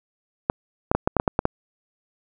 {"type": "clicks", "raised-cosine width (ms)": 1, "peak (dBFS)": -4, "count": 9, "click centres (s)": [0.499, 0.915, 0.95, 1.075, 1.167, 1.199, 1.278, 1.391, 1.454], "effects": []}